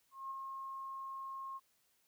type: tone with ADSR envelope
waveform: sine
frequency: 1075 Hz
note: C6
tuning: 47 cents sharp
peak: -39 dBFS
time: 0.11-1.6 s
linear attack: 200 ms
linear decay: 10 ms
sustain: -3 dB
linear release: 36 ms
effects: white hiss -75 dBFS RMS until 2.07 s